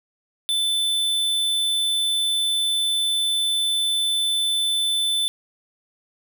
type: tone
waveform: square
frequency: 3520 Hz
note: A7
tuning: in tune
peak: -20 dBFS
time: 0.49-5.28 s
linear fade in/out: 0 ms
effects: none